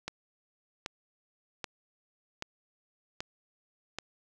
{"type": "click train", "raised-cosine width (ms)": 0.2, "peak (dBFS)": -18, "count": 6, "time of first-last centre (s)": [0.08, 3.986], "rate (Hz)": 1.28, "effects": []}